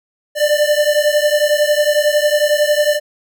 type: beating tone pair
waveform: square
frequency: 590 / 601 Hz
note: D5 / D5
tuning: +8 / +40 cents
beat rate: 11 Hz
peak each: -15 / -16 dBFS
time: 0.35-3 s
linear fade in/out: 50 ms
effects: none